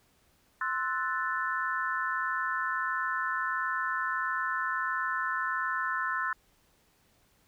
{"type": "chord", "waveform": "sine", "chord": "F# half-diminished seventh", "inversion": "second", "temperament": "equal", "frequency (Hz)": [1046.5, 1318.5, 1480, 1760], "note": ["C6", "E6", "F#6", "A6"], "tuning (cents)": [0, 0, 0, 0], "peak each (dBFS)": -34, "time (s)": [0.61, 6.33], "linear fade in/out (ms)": 2, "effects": ["pink hiss -67 dBFS RMS until 7.47 s"]}